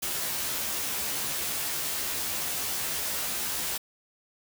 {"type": "noise with comb filter", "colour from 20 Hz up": "white", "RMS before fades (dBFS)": -31, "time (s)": [0.02, 3.78], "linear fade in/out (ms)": 10, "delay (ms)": 14, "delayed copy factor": 0.85, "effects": []}